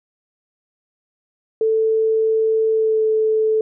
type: tone with pitch glide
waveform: sine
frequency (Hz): 442.1 to 437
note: A4 to A4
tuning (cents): +8 to -12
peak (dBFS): -14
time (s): 1.61-3.61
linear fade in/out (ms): 2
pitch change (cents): -20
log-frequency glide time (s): 2.71-3.04
effects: none